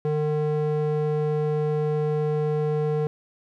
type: tone with band-pass filter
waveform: square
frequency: 151.3 Hz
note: D#3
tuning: 48 cents flat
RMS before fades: -24 dBFS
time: 0.05-3.07 s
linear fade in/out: 0 ms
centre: 360 Hz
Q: 2.4
effects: none